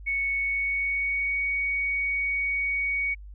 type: tone with pitch glide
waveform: sine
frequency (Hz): 2217 to 2240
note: C#7 to C#7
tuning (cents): 0 to +18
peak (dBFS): -24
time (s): 0.06-3.15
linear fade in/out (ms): 20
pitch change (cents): +18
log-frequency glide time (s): 0.33-1.36
effects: added 50 Hz sine -40 dBFS peak until 3.34 s